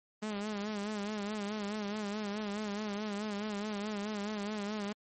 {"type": "tone with vibrato", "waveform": "sawtooth", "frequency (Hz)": 208.1, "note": "G#3", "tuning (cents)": 4, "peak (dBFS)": -31, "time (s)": [0.22, 4.93], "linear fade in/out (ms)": 10, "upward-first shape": "sine", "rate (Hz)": 4.7, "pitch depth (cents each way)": 67, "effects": ["MP3 32 kbps"]}